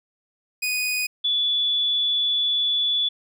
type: tone pair in turn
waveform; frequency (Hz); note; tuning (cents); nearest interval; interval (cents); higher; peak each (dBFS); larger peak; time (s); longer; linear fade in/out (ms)
sawtooth / sine; 2484 / 3443; D#7 / A7; -3 / -38; tritone; 565; second; -19; neither; 0.62-1.07 / 1.24-3.09; second; 10
effects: none